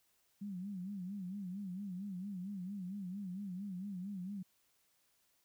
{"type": "tone with vibrato", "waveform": "sine", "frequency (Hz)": 191.3, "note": "G3", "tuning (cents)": -42, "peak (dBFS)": -40, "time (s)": [0.41, 4.43], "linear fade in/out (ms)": 10, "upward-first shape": "sine", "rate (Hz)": 4.4, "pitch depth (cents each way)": 130, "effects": ["white hiss -75 dBFS RMS until 5.44 s"]}